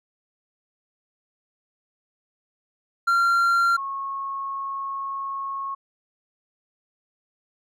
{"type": "tone pair in turn", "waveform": ["triangle", "sine"], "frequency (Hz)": [1379, 1094.5], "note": ["F6", "C#6"], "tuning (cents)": [-22, -22], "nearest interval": "major third", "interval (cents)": 400, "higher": "first", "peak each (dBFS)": [-15, -27], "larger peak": "first", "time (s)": [[3.07, 3.77], [3.77, 5.75]], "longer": "second", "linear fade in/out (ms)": 10, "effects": []}